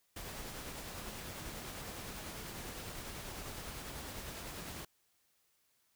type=noise with tremolo; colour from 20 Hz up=pink; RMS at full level=-44 dBFS; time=0.16-4.85 s; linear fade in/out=5 ms; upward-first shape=triangle; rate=10 Hz; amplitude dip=30%; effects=white hiss -75 dBFS RMS until 5.95 s